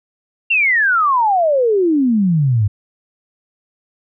sine exponential sweep, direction down, 2794 to 98 Hz, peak -11 dBFS, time 0.5-2.68 s, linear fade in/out 10 ms, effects none

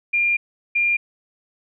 sine tone bursts at uneven times, 2400 Hz, D7, 37 cents sharp, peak -16 dBFS, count 2, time 0.13-0.37 / 0.75-0.97 s, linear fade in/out 10 ms, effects none

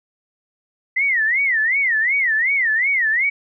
sine tone with vibrato, 1975.5 Hz, B6, in tune, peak -15 dBFS, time 0.96-3.3 s, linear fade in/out 10 ms, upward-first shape sine, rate 2.7 Hz, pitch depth 230 cents each way, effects none

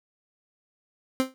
30% pulse tone with exponential decay, 261.6 Hz, C4, in tune, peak -15 dBFS, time 1.2-1.34 s, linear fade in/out 0 ms, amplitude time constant 29 ms, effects none

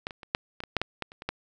clicks, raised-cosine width 0.3 ms, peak -15 / -24 / -27 / -7 / -20 / -20 / -8 / -11 / -15 / -30 / -24 / -13 dBFS, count 12, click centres 0.069 / 0.108 / 0.232 / 0.349 / 0.604 / 0.637 / 0.767 / 0.816 / 1.023 / 1.119 / 1.221 / 1.29 s, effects none

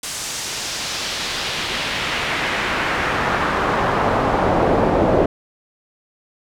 brown noise with band-pass filter sweep, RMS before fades -20 dBFS, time 0.03-5.26 s, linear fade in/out 5 ms, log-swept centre 7900 to 520 Hz, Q 1.2, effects none

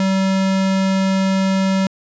square tone, 191.7 Hz, G3, 38 cents flat, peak -15 dBFS, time 0-1.87 s, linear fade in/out 2 ms, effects resampled to 16000 Hz

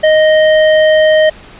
square tone, 622.3 Hz, D#5, in tune, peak -6 dBFS, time 0.03-1.3 s, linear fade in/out 10 ms, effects pink hiss -36 dBFS RMS until 1.59 s + resampled to 8000 Hz

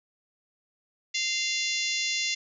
harmonic tone, 694 Hz, F5, 11 cents flat, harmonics 3 / 4 / 5 / 6 / 7 / 8 / 9 / 10, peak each -32 / -33 / -34 / -35 / -35 / -36 / -37 / -37 dBFS, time 1.14-2.35 s, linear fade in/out 10 ms, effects none

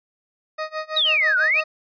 20% pulse tone with tremolo, 624 Hz, D#5, 5 cents sharp, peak -19 dBFS, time 0.58-1.64 s, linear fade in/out 10 ms, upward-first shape sine, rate 6.1 Hz, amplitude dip 95%
sine exponential two-way sweep, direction down then up, 3951 to 1419 to 2757 Hz, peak -16 dBFS, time 0.96-1.61 s, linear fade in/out 10 ms, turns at 1.38 s
effects resampled to 11025 Hz

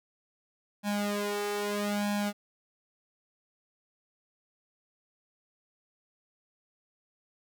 sawtooth tone with flanger, 205.4 Hz, G#3, 19 cents flat, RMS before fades -31 dBFS, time 0.83-2.33 s, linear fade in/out 50 ms, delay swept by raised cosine 1.2 to 2.3 ms, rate 0.78 Hz, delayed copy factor +1, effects none

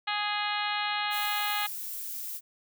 harmonic tone, 415.3 Hz, G#4, in tune, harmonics 2 / 3 / 4 / 5 / 6 / 7 / 8 / 9 / 10, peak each -33 / -35 / -36 / -37 / -38 / -38 / -39 / -40 / -40 dBFS, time 0.07-1.67 s, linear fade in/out 10 ms
violet noise, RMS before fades -37 dBFS, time 1.1-2.41 s, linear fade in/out 50 ms
effects none

